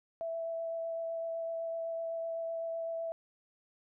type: tone with vibrato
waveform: sine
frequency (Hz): 661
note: E5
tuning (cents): +5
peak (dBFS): -34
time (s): 0.21-3.12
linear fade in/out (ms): 0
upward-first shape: sine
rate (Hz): 7.9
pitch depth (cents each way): 9
effects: none